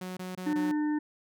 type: tone bursts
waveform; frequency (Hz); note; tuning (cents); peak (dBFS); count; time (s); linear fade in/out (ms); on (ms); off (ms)
sawtooth; 183.8; F#3; -11; -32; 4; 0.01-0.716; 5; 160; 22
type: harmonic tone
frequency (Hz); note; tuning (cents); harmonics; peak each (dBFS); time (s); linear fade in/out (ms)
300.5; D4; +40; 1 / 3 / 5 / 6; -26 / -40 / -50 / -44; 0.46-0.99; 10
effects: none